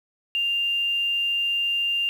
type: tone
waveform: sine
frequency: 2794 Hz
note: F7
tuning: in tune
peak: -21 dBFS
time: 0.35-2.09 s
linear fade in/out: 0 ms
effects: 8-bit